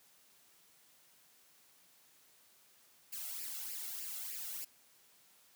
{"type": "noise with flanger", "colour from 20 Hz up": "blue", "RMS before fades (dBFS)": -43, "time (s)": [3.12, 4.65], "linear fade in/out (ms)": 10, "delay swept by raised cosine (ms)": [0.4, 1.5], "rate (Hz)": 3.3, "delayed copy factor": 0.75, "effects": ["white hiss -66 dBFS RMS until 5.55 s", "high-pass 100 Hz 12 dB/octave"]}